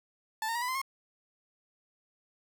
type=tone with pitch steps; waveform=30% pulse; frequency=880 / 916.3 / 954.1 / 993.5 / 1034.5 / 1077.2 Hz; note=A5 / A#5 / A#5 / B5 / C6 / C#6; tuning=0 / -30 / +40 / +10 / -20 / -50 cents; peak=-28 dBFS; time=0.42-0.816 s; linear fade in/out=2 ms; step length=66 ms; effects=none